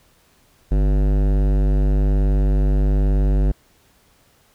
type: tone with hard clipping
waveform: sine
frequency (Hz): 49.44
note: G1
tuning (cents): +15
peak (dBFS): -16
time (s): 0.71-3.52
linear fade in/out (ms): 10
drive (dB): 17
effects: pink hiss -57 dBFS RMS until 4.54 s